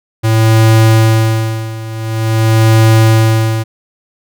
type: tone with tremolo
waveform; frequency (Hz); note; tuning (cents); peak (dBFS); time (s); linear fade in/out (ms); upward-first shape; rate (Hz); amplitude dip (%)
square; 111.4; A2; +22; -5; 0.23-3.64; 20; sine; 0.47; 85
effects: none